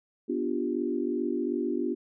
sine chord, G dominant seventh, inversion first, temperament equal, 246.9 / 293.7 / 349.2 / 392 Hz, B3 / D4 / F4 / G4, 0 / 0 / 0 / 0 cents, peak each -32 / -32 / -31 / -34 dBFS, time 0.28-1.95 s, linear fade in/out 20 ms, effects none

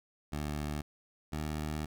15% pulse tone pair in turn, 74.4 / 76.45 Hz, D2 / D#2, +23 / -30 cents, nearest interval unison, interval 47 cents, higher second, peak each -28 dBFS, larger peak neither, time 0.32-0.82 / 1.32-1.86 s, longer second, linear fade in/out 10 ms, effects none

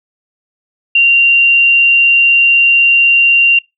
sine tone, 2768 Hz, F7, 16 cents flat, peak -5 dBFS, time 0.95-3.59 s, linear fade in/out 5 ms, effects noise-tail reverb RT60 0.2 s tail -25 dB re dry

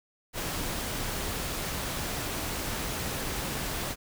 pink noise, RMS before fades -33 dBFS, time 0.33-3.96 s, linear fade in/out 50 ms, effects none

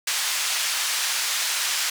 white band-pass noise, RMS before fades -25 dBFS, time 0.07-1.9 s, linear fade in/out 5 ms, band 1200 to 7300 Hz, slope 12 dB/octave, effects none

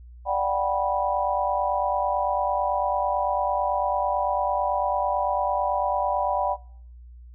sine chord, G major seventh, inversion second, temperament just, 588 / 735 / 784 / 980 Hz, D5 / F#5 / G5 / B5, +2 / -12 / 0 / -14 cents, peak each -27 dBFS, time 0.25-6.57 s, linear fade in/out 50 ms, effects noise-tail reverb RT60 0.6 s tail -22 dB re dry + added 60 Hz sine -42 dBFS peak until 7.34 s

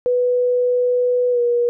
sine tone with pitch glide, 493.9 to 479.3 Hz, B4 to A#4, 0 to +48 cents, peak -14 dBFS, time 0.06-1.69 s, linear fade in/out 0 ms, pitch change -52 cents, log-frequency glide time 1.31-1.4 s, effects none

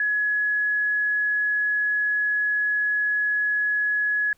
sine tone, 1688 Hz, G#6, 28 cents sharp, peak -20 dBFS, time 0-4.33 s, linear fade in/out 2 ms, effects pink hiss -63 dBFS RMS until 4.37 s

